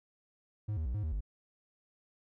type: tone with pitch steps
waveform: triangle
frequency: 105.8 / 78.9 / 60.2 / 104.9 / 77.8 / 50.3 Hz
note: G#2 / D#2 / B1 / G#2 / D#2 / G1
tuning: +33 / +25 / -44 / +18 / 0 / +45 cents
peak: -30 dBFS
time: 0.68-1.208 s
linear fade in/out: 10 ms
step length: 88 ms
effects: none